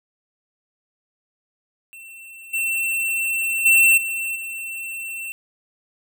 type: tone with level steps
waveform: square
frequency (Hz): 2697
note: E7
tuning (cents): +39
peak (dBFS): -39 / -21 / -12 / -24 / -29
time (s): 1.93-5.32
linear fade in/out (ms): 0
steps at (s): 2.53 / 3.65 / 3.97 / 4.35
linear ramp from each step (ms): 10
effects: none